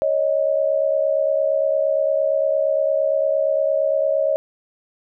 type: tone pair together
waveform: sine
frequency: 554.4 / 623.1 Hz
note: C#5 / D#5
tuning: 0 / +2 cents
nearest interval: major second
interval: 202 cents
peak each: -19 dBFS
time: 0.02-4.36 s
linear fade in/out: 0 ms
effects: none